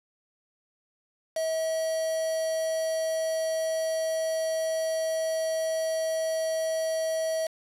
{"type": "tone with quantisation", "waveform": "triangle", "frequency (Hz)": 643, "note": "E5", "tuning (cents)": -43, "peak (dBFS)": -24, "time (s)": [1.36, 7.47], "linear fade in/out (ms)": 5, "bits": 6, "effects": ["resampled to 32000 Hz"]}